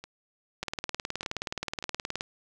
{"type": "two click trains", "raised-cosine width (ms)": 0.2, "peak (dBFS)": [-24, -14], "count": [4, 31], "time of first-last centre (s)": [[0.04, 1.826], [0.63, 2.209]], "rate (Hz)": [1.68, 19], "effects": []}